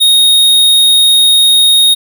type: tone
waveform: square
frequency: 3729 Hz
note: A#7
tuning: in tune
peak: -5 dBFS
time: 0-1.95 s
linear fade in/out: 20 ms
effects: none